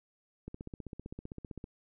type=click train; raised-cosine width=3 ms; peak=-29 dBFS; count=19; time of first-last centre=0.48-1.641 s; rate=15.5 Hz; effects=none